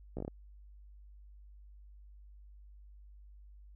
slowing click train, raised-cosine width 2 ms, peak -26 dBFS, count 6, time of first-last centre 0.17-0.279 s, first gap 15 ms, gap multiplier 1.19, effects added 50 Hz sine -52 dBFS peak until 3.75 s

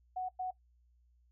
sine tone bursts at uneven times, 740 Hz, F#5, in tune, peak -34 dBFS, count 2, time 0.16-0.29 / 0.39-0.51 s, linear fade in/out 10 ms, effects noise-tail reverb RT60 0.1 s tail -17 dB re dry + added 60 Hz sine -65 dBFS peak until 1.31 s

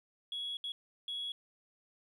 sine tone bursts at uneven times, 3347 Hz, G#7, 13 cents sharp, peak -35 dBFS, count 3, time 0.32-0.57 / 0.64-0.72 / 1.08-1.32 s, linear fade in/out 2 ms, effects tanh soft clip ceiling -33 dBFS + 12-bit

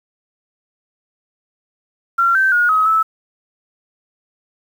sine tone with pitch steps, 1371 / 1552 / 1440 / 1272 / 1308 Hz, F6 / G6 / F#6 / D#6 / E6, -32 / -18 / -47 / +38 / -14 cents, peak -11 dBFS, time 2.18-3.03 s, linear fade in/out 10 ms, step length 170 ms, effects 7-bit

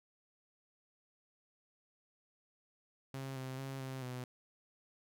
sawtooth tone with pitch steps, 134.5 / 130.8 / 134.9 / 132 / 126.1 Hz, C3 / C3 / C#3 / C3 / B2, +48 / 0 / -47 / +16 / +36 cents, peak -37 dBFS, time 3.14-4.24 s, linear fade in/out 2 ms, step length 220 ms, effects none

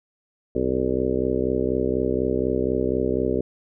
harmonic tone with a mistuned harmonic, 64.1 Hz, C2, 35 cents flat, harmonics 1 / 2 / 3 / 4 / 5 / 6 / 7 / 8 / 9, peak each -32 / -33 / -33 / -27 / -30 / -25 / -26 / -33 / -33 dBFS, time 0.55-3.41 s, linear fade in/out 5 ms, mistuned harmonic 9, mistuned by +34 cents, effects none

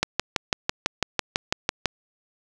click train, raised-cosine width 0.2 ms, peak -3 dBFS, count 12, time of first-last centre 0.03-1.857 s, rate 6.02 Hz, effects none

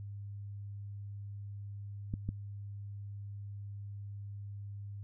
clicks, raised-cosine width 5 ms, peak -23 dBFS, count 2, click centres 2.139 / 2.29 s, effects added 101 Hz sine -41 dBFS peak until 5.03 s

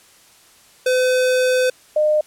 square / sine tone pair in turn, 508 / 608.3 Hz, B4 / D#5, +49 / -39 cents, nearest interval minor third, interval 312 cents, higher second, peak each -15 / -13 dBFS, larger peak second, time 0.86-1.7 / 1.96-2.21 s, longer first, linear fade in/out 5 ms, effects white hiss -50 dBFS RMS until 2.26 s + low-pass 11000 Hz 12 dB/octave

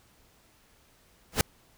pink noise with exponential growth, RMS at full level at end -17 dBFS, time 1.32-1.41 s, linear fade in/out 2 ms, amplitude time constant 19 ms, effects pink hiss -62 dBFS RMS until 1.77 s

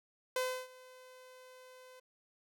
sawtooth tone with ADSR envelope, 510 Hz, C5, 44 cents flat, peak -27 dBFS, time 0.36-2 s, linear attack 3 ms, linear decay 310 ms, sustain -23 dB, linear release 8 ms, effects none

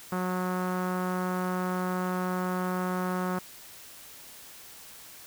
sawtooth tone with low-pass filter, 182.6 Hz, F#3, 23 cents flat, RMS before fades -30 dBFS, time 0.12-3.39 s, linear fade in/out 5 ms, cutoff 1300 Hz, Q 2.5, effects white hiss -48 dBFS RMS until 5.26 s

